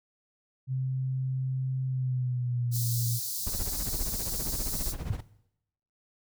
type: tone with pitch glide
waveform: sine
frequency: 130.81 to 118.58 Hz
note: C3 to A#2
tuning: 0 to +30 cents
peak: -27 dBFS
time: 0.67-3.2 s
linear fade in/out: 50 ms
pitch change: -170 cents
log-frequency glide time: 1.86-2.84 s
type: high-pass noise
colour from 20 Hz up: white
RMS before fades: -34 dBFS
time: 2.71-4.95 s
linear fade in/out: 50 ms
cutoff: 4100 Hz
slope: 48 dB/octave
type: noise with tremolo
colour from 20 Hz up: brown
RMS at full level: -32 dBFS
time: 3.46-5.21 s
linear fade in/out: 10 ms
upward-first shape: sine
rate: 15 Hz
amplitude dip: 75%
type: tone with exponential decay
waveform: sine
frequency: 103.83 Hz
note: G#2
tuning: in tune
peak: -21 dBFS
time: 5.1-5.17 s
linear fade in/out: 5 ms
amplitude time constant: 15 ms
effects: noise-tail reverb RT60 0.8 s tail -18 dB re dry